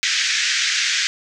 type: band-pass noise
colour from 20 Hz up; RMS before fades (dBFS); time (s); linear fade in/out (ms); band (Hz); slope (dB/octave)
pink; -20; 0.03-1.07; 0; 1600 to 6900; 48
effects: none